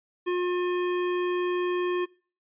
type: tone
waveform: square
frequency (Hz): 357.5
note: F4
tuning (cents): +41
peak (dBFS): -25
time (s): 0.26-2.06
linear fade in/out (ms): 20
effects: noise-tail reverb RT60 0.4 s tail -23 dB re dry + resampled to 8000 Hz